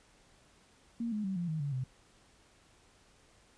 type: tone with pitch steps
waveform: sine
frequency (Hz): 233.1 / 211.3 / 191.54 / 173.62 / 157.38 / 142.66 / 129.32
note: A#3 / G#3 / G3 / F3 / D#3 / D3 / C3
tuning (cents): 0 / +30 / -40 / -10 / +20 / -50 / -20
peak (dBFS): -32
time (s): 1-1.84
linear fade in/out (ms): 5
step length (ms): 120
effects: pink hiss -64 dBFS RMS until 3.57 s + resampled to 22050 Hz